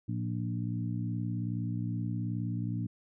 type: harmonic tone with a mistuned harmonic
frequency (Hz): 59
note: A#1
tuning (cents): +22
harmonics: 2 / 3 / 4 / 5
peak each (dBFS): -33 / -37 / -39 / -41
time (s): 0.08-2.87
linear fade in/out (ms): 10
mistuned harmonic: 2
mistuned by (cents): -52
effects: none